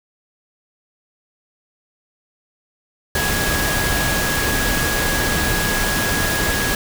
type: tone in noise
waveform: sine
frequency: 1661.2 Hz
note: G#6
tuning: in tune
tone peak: -23 dBFS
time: 3.15-6.75 s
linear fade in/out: 2 ms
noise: pink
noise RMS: -20 dBFS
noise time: 3.15-6.75 s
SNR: -6 dB
effects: none